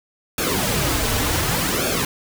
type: noise with flanger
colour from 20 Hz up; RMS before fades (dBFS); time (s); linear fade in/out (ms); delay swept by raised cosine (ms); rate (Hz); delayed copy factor
pink; -21; 0.38-2.05; 2; 1 to 5.7; 0.67; -0.7
effects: none